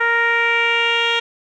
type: tone with low-pass filter sweep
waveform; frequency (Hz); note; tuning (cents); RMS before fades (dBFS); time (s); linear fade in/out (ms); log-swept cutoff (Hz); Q
10% pulse; 466.2; A#4; 0; -17; 0-1.2; 10; 1700 to 3400; 3.4
effects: none